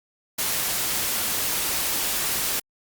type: noise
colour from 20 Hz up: white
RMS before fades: -25 dBFS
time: 0.38-2.6 s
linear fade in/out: 10 ms
effects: Opus 48 kbps